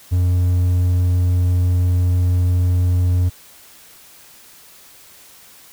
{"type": "tone", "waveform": "triangle", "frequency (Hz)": 89.4, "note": "F2", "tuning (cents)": 41, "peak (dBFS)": -11, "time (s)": [0.11, 3.3], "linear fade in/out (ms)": 20, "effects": ["white hiss -45 dBFS RMS until 5.72 s"]}